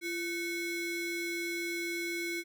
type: ring-modulated tone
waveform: square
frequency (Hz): 928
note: A#5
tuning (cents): -8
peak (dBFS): -31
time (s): 0.01-2.44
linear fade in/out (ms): 50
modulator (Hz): 1270
effects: none